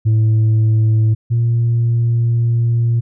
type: tone pair in turn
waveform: sine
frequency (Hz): 110 / 117.14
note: A2 / A#2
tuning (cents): 0 / +9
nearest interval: minor second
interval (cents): 109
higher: second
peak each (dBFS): -7 / -10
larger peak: first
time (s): 0.05-1.15 / 1.3-3.01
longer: second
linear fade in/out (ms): 20
effects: tanh soft clip ceiling -9 dBFS